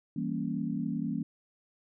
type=chord; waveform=sine; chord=E diminished seventh; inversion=none; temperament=equal; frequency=164.81 / 196 / 233.1 / 277.2 Hz; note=E3 / G3 / Bb3 / Db4; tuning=0 / 0 / 0 / 0 cents; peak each=-36 / -36 / -34 / -36 dBFS; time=0.16-1.23 s; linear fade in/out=5 ms; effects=none